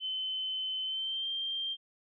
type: tone with pitch glide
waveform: sine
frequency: 3055 to 3172 Hz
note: G7 to G7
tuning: -45 to +20 cents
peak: -32 dBFS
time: 0-1.77 s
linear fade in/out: 50 ms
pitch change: +65 cents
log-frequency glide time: 0.84-1.28 s
effects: none